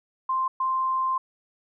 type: tone bursts at uneven times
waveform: sine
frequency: 1046.5 Hz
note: C6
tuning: in tune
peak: -22 dBFS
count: 2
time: 0.29-0.48 / 0.6-1.18 s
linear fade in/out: 5 ms
effects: none